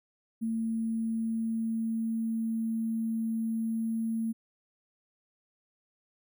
sine tone with sample-and-hold, 225.1 Hz, A3, 40 cents sharp, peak -28 dBFS, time 0.41-4.33 s, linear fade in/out 20 ms, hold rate 11025 Hz, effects none

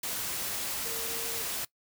sine tone in noise, 460.6 Hz, A#4, 21 cents flat, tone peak -42 dBFS, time 0.85-1.42 s, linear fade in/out 5 ms, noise white, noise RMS -34 dBFS, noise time 0.03-1.65 s, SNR -11 dB, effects noise-tail reverb RT60 0.1 s tail -21 dB re dry

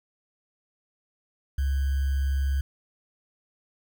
sine tone with sample-and-hold, 68.4 Hz, C#2, 23 cents flat, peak -22 dBFS, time 1.58-2.61 s, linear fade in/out 5 ms, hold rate 1575 Hz, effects none

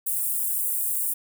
white high-pass noise, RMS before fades -26 dBFS, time 0.06-1.14 s, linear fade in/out 10 ms, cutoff 8400 Hz, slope 48 dB/octave, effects none

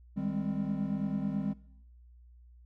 triangle chord, Ab major seventh, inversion second, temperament equal with one note detuned, 155.56 / 198.62 / 207.7 / 261.6 Hz, Eb3 / G3 / Ab3 / C4, 0 / +23 / 0 / 0 cents, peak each -36 / -31 / -35 / -35 dBFS, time 0.16-1.54 s, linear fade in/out 20 ms, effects noise-tail reverb RT60 0.7 s tail -19 dB re dry + added 60 Hz sine -53 dBFS peak until 2.65 s

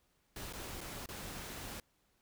pink noise with dropouts, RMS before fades -45 dBFS, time 0.36-1.8 s, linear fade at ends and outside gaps 2 ms, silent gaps 0.527-0.534 / 0.807-0.812 / 1.06-1.088 s, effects pink hiss -75 dBFS RMS until 2.21 s

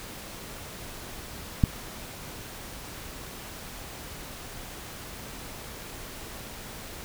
click, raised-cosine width 5 ms, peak -6 dBFS, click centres 1.638 s, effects pink hiss -41 dBFS RMS until 7.04 s

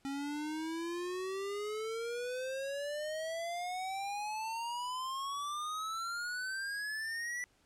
square exponential sweep, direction up, 272.3 to 1975.5 Hz, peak -37 dBFS, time 0.05-7.44 s, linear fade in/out 0 ms, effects pink hiss -70 dBFS RMS until 7.65 s + low-pass 10000 Hz 12 dB/octave

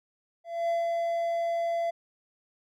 triangle tone with ADSR envelope, 677 Hz, E5, 46 cents sharp, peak -22 dBFS, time 0.44-1.91 s, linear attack 250 ms, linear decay 160 ms, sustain -2 dB, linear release 14 ms, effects none

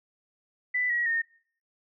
sine tone with pitch steps, 1989 / 1911.3 / 1836.6 Hz, B6 / A#6 / A#6, +12 / +43 / -26 cents, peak -24 dBFS, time 0.74-1.22 s, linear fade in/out 10 ms, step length 160 ms, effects noise-tail reverb RT60 0.6 s tail -25 dB re dry

